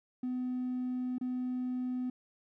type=tone with dropouts; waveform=triangle; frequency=251.7 Hz; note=B3; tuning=33 cents sharp; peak=-29 dBFS; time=0.23-2.1 s; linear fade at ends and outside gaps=5 ms; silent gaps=1.183-1.211 s; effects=tanh soft clip ceiling -28 dBFS